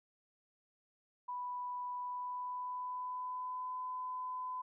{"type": "tone with pitch glide", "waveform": "sine", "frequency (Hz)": [988, 1009.9], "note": ["B5", "B5"], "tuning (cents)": [0, 38], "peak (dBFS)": -38, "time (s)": [1.28, 4.62], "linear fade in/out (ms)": 10, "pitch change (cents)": 38, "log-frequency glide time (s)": [1.98, 3.77], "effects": []}